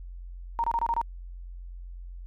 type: tone bursts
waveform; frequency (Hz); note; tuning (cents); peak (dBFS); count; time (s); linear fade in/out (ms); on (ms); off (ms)
sine; 930; A#5; -4; -23; 6; 0.59-1.014; 0; 49; 26
effects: added 44 Hz sine -38 dBFS peak until 2.26 s